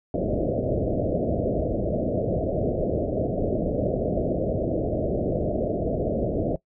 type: low-pass noise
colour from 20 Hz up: white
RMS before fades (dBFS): -25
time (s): 0.14-6.56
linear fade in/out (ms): 2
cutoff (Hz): 660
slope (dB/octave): 96
effects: noise-tail reverb RT60 0.1 s tail -19 dB re dry